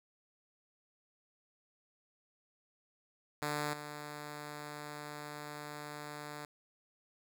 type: tone with level steps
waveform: 5% pulse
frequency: 148.3 Hz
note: D3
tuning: 17 cents sharp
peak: -23 / -32 dBFS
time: 3.42-6.45 s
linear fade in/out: 2 ms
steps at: 3.73 s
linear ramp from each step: 5 ms
effects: none